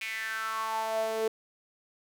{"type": "tone with high-pass filter sweep", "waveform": "sawtooth", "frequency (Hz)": 221.6, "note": "A3", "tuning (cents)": 13, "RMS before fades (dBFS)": -32, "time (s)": [0.01, 1.28], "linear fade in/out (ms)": 5, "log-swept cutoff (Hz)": [2400, 450], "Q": 6.4, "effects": []}